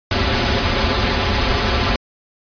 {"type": "noise with comb filter", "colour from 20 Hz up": "pink", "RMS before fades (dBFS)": -17, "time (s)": [0.11, 1.96], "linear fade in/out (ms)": 2, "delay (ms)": 6.4, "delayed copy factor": -0.9, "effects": ["resampled to 11025 Hz"]}